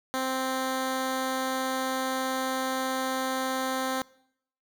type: tone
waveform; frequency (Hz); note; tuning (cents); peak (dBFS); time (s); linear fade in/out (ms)
10% pulse; 261.6; C4; 0; -19; 0.14-4.02; 0
effects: noise-tail reverb RT60 0.7 s tail -23 dB re dry